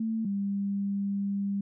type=tone pair in turn; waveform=sine; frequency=222.8 / 199.35 Hz; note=A3 / G3; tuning=+22 / +29 cents; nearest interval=major second; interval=193 cents; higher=first; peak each=-27 dBFS; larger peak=neither; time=0-0.25 / 0.25-1.61 s; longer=second; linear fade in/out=5 ms; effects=none